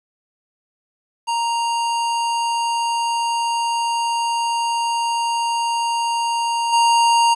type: tone with level steps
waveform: square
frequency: 932.3 Hz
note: A#5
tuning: in tune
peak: -19 / -13 dBFS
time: 1.27-7.35 s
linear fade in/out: 20 ms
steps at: 6.72 s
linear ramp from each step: 20 ms
effects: resampled to 24000 Hz + 9-bit